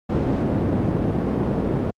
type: low-pass noise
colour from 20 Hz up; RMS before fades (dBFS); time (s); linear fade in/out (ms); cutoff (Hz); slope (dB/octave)
white; -21; 0.09-1.91; 10; 320; 12
effects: high-pass 60 Hz 12 dB/octave + Opus 48 kbps